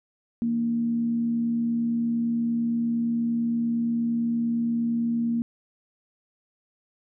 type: tone with frequency modulation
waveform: sine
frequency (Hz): 233.1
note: A#3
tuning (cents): 0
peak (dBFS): -22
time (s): 0.42-5.42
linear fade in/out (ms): 0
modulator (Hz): 68.7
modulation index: 0.22
effects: none